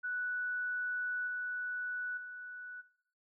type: tone with level steps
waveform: sine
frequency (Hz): 1480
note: F#6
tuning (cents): 0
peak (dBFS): -34 / -36 / -44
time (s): 0.03-2.82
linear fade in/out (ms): 20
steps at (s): 1.27 / 2.17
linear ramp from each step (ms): 5
effects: noise-tail reverb RT60 0.7 s tail -18 dB re dry